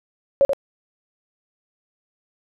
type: tone with echo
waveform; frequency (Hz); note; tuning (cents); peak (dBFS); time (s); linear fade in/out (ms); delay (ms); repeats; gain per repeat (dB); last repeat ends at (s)
sine; 554.4; C#5; 0; -11; 0.41-0.45; 0; 83; 1; -6; 0.533
effects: none